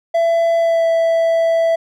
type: tone with pitch glide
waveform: triangle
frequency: 669 to 660.9 Hz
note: E5 to E5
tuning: +25 to +4 cents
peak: -10 dBFS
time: 0.14-1.76 s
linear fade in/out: 10 ms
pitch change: -21 cents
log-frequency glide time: 0.58-0.86 s
effects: none